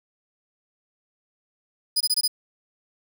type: tone bursts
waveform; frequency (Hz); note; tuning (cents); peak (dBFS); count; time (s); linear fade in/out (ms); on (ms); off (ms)
sawtooth; 4971; D#8; -2; -16; 5; 1.96-2.279; 10; 47; 21
effects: 8-bit